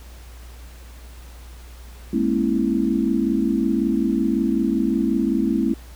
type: chord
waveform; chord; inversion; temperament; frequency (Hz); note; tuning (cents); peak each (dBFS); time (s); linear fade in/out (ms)
sine; A# half-diminished seventh; third; equal with one note detuned; 207.7 / 233.1 / 271.6 / 329.6; G#3 / A#3 / C#4 / E4; 0 / 0 / -35 / 0; -23; 2.13-5.74; 5
effects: added 60 Hz sine -38 dBFS peak until 5.95 s + pink hiss -48 dBFS RMS until 5.95 s